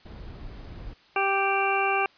brown noise, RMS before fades -40 dBFS, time 0.05-0.94 s, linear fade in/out 10 ms
harmonic tone, 392 Hz, G4, in tune, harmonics 1 / 2 / 3 / 4 / 6 / 7, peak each -29 / -26 / -29 / -32 / -29 / -31 dBFS, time 1.16-2.06 s, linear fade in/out 2 ms
effects white hiss -57 dBFS RMS until 2.17 s + resampled to 11025 Hz

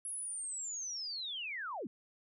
sine linear sweep, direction down, 10850 to 177.4 Hz, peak -38 dBFS, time 0.05-1.87 s, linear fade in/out 2 ms, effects none

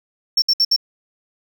triangle tone bursts, 5440 Hz, F8, 46 cents flat, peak -11 dBFS, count 4, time 0.37-0.763 s, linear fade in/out 5 ms, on 51 ms, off 63 ms, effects none

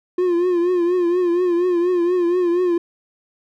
triangle tone with vibrato, 353.2 Hz, F4, 20 cents sharp, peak -13 dBFS, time 0.18-2.78 s, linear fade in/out 5 ms, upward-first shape triangle, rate 4.2 Hz, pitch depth 77 cents each way, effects none

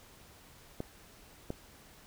clicks, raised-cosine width 2 ms, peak -22 dBFS, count 2, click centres 0.804 / 1.504 s, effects pink hiss -57 dBFS RMS until 2.06 s

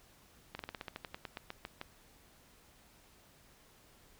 slowing click train, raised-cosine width 0.3 ms, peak -25 dBFS, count 15, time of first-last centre 0.55-1.814 s, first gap 42 ms, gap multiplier 1.11, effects pink hiss -63 dBFS RMS until 4.19 s

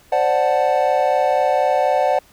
triangle chord, D dominant seventh, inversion third, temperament equal, 523.3 / 587.3 / 740 / 880 Hz, C5 / D5 / F#5 / A5, 0 / 0 / 0 / 0 cents, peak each -19 / -17 / -16 / -22 dBFS, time 0.12-2.19 s, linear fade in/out 5 ms, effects pink hiss -51 dBFS RMS until 2.32 s

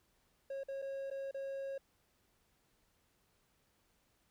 triangle tone with dropouts, 545 Hz, C#5, 29 cents flat, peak -37 dBFS, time 0.5-1.78 s, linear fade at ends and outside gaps 5 ms, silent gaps 0.635-0.684 / 0.819-0.823 / 1.102-1.111 / 1.312-1.344 s, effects pink hiss -75 dBFS RMS until 4.3 s

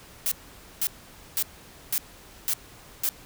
blue noise bursts, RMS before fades -25 dBFS, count 6, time 0.26-3.09 s, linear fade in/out 0 ms, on 55 ms, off 500 ms, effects pink hiss -49 dBFS RMS until 3.25 s

